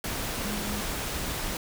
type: tone in noise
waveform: sine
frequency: 207.7 Hz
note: G#3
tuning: in tune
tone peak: -34 dBFS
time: 0.45-0.81 s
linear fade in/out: 2 ms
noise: pink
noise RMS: -32 dBFS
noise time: 0.04-1.57 s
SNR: -5 dB
effects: none